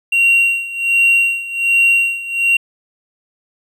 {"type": "tone with tremolo", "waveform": "triangle", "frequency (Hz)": 2752, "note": "F7", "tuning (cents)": -26, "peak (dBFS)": -6, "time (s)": [0.12, 2.57], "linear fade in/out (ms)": 5, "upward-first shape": "sine", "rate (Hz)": 1.3, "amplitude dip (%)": 85, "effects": ["tanh soft clip ceiling -2 dBFS"]}